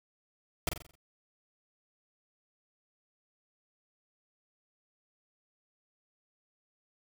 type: noise with echo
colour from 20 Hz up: pink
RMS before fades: -30 dBFS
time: 0.67-0.69 s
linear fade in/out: 2 ms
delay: 44 ms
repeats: 6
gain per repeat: -6 dB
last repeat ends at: 0.954 s
effects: none